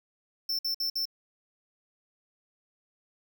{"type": "tone bursts", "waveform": "square", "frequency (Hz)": 5360, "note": "E8", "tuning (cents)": 28, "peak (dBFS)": -28, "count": 4, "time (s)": [0.49, 1.055], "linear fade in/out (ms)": 5, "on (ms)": 100, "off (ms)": 55, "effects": []}